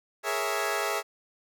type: chord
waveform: 15% pulse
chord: A# half-diminished seventh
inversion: third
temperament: equal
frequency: 415.3 / 466.2 / 554.4 / 659.3 Hz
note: G#4 / A#4 / C#5 / E5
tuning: 0 / 0 / 0 / 0 cents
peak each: -25 / -29 / -28 / -25 dBFS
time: 0.23-1.03 s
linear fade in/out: 50 ms
effects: none